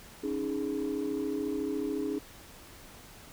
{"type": "chord", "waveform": "sine", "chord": "C# suspended second", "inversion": "none", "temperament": "equal", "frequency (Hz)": [277.2, 311.1, 415.3], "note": ["C#4", "D#4", "G#4"], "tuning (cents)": [0, 0, 0], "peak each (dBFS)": -33, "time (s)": [0.23, 2.19], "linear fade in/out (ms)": 10, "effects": ["tanh soft clip ceiling -24 dBFS", "pink hiss -51 dBFS RMS until 3.32 s"]}